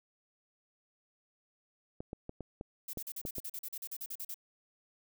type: clicks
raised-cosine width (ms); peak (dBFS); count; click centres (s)
2; -27; 8; 2.005 / 2.131 / 2.294 / 2.407 / 2.611 / 2.973 / 3.252 / 3.383
type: noise bursts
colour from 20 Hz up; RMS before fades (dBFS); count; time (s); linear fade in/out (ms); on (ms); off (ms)
violet; -41; 16; 2.88-4.343; 5; 53; 41
effects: none